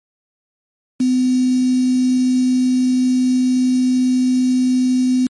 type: tone with quantisation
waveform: sine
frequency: 253.8 Hz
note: B3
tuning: 47 cents sharp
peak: -12 dBFS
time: 1-5.27 s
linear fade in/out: 5 ms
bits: 5
effects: MP3 48 kbps